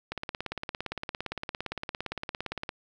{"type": "click train", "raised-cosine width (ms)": 0.3, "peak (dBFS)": -17, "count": 46, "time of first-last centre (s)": [0.12, 2.691], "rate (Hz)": 17.5, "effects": []}